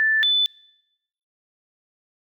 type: tone pair in turn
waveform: sine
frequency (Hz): 1760 / 3499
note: A6 / A7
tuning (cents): 0 / -10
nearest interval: octave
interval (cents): 1190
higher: second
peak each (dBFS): -16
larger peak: neither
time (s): 0-0.23 / 0.23-0.46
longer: neither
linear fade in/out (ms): 0
effects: noise-tail reverb RT60 0.9 s tail -25 dB re dry